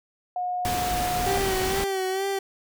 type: tone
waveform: sine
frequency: 722 Hz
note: F#5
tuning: 43 cents flat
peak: -25 dBFS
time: 0.36-1.38 s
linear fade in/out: 2 ms
type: noise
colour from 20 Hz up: pink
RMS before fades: -29 dBFS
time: 0.65-1.84 s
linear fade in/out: 0 ms
type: tone with vibrato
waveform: 30% pulse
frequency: 384.1 Hz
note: G4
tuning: 35 cents flat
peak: -22 dBFS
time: 1.26-2.39 s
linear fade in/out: 5 ms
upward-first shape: sine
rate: 2.2 Hz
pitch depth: 46 cents each way
effects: none